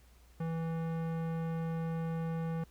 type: tone with tanh clipping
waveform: sine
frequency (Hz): 164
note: E3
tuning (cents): -9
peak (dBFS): -35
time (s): 0.4-2.64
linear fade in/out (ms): 5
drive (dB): 18
effects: added 60 Hz sine -58 dBFS peak until 2.7 s + pink hiss -66 dBFS RMS until 2.7 s